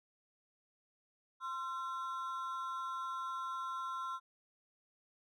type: ring-modulated tone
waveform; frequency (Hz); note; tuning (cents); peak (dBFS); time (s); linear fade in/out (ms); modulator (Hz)
triangle; 1200; D6; +37; -33; 1.4-4.2; 50; 156
effects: none